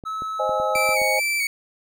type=clicks; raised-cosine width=2 ms; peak=-24 dBFS; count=7; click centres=0.038 / 0.221 / 0.494 / 0.6 / 0.757 / 0.891 / 1.017 s
type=tone with pitch glide; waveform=triangle; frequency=1297 to 1288.8 Hz; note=E6 to E6; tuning=-28 to -39 cents; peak=-24 dBFS; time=0.05-0.95 s; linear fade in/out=20 ms; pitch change=-11 cents; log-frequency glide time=0.58-0.73 s
type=chord; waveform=sine; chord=Ab major; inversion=first; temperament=equal; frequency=523.3 / 622.3 / 830.6 Hz; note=C5 / Eb5 / Ab5; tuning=0 / 0 / 0 cents; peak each=-25 dBFS; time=0.39-1.2 s; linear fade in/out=10 ms
type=tone with vibrato; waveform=40% pulse; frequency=2282 Hz; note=C#7; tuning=50 cents sharp; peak=-20 dBFS; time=0.75-1.47 s; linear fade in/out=2 ms; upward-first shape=square; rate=2.3 Hz; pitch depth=37 cents each way
effects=none